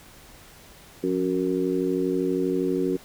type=harmonic tone with a mistuned harmonic; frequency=92.5 Hz; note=F#2; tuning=in tune; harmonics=2 / 3 / 4 / 5; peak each=-31 / -26 / -25 / -30 dBFS; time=1.03-2.97 s; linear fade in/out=10 ms; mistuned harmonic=2; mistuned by=-73 cents; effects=pink hiss -49 dBFS RMS until 3.04 s